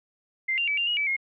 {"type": "tone with pitch steps", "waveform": "sine", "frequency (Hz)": [2088, 2782, 2297, 2790, 2893, 2302, 2149], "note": ["C7", "F7", "D7", "F7", "F#7", "D7", "C7"], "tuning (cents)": [-4, -7, -39, -2, -40, -35, 46], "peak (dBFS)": -23, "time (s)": [0.48, 1.166], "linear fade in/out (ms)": 10, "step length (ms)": 98, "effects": []}